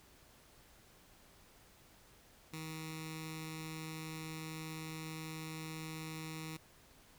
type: tone with notch filter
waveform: 10% pulse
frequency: 158.5 Hz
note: D#3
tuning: 32 cents sharp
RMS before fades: -45 dBFS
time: 2.53-6.57 s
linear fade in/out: 5 ms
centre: 640 Hz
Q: 0.56
effects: pink hiss -63 dBFS RMS until 7.18 s